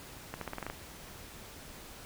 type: accelerating click train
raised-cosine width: 0.5 ms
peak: -22 dBFS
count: 8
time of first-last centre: 0.34-0.7 s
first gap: 73 ms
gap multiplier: 0.88
effects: pink hiss -49 dBFS RMS until 2.05 s